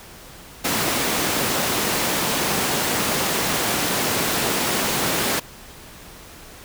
pink high-pass noise, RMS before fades -22 dBFS, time 0.64-5.4 s, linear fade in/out 10 ms, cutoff 180 Hz, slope 12 dB/octave, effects pink hiss -42 dBFS RMS until 6.64 s

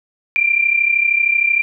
sine tone pair together, 2349 / 2382 Hz, D7 / D7, 0 / +24 cents, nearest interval unison, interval 24 cents, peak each -17 / -14 dBFS, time 0.36-1.62 s, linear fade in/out 0 ms, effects none

